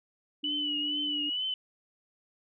sine tone, 293.7 Hz, D4, in tune, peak -36 dBFS, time 0.43-1.3 s, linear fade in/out 10 ms
sine tone with vibrato, 2960 Hz, F#7, in tune, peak -29 dBFS, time 0.44-1.54 s, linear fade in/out 2 ms, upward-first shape triangle, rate 2.2 Hz, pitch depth 70 cents each way
effects none

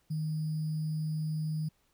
sine tone with sample-and-hold, 155.56 Hz, D#3, in tune, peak -30 dBFS, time 0.1-1.69 s, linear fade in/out 10 ms, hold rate 4900 Hz, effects pink hiss -72 dBFS RMS until 1.93 s

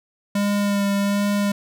square tone with vibrato, 201.8 Hz, G#3, 49 cents flat, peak -19 dBFS, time 0.35-1.52 s, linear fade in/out 5 ms, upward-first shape sine, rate 1.3 Hz, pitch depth 16 cents each way, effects none

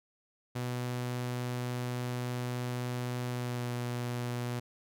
sawtooth tone with pitch glide, 123.47 to 121.7 Hz, B2 to B2, 0 to -25 cents, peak -29 dBFS, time 0.55-4.6 s, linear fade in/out 10 ms, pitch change -25 cents, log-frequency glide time 3.31-3.69 s, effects none

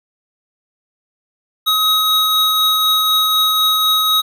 square tone pair together, 1268 / 3800 Hz, D#6 / A#7, +32 / +33 cents, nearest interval octave + perfect fifth, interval 1901 cents, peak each -18 / -14 dBFS, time 1.66-4.22 s, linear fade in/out 20 ms, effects none

